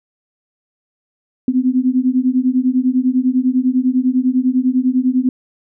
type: beating tone pair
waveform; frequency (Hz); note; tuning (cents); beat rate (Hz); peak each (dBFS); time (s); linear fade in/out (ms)
sine; 250.4 / 260.4; B3 / C4; +24 / -8; 10; -15; 1.48-5.29; 2
effects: none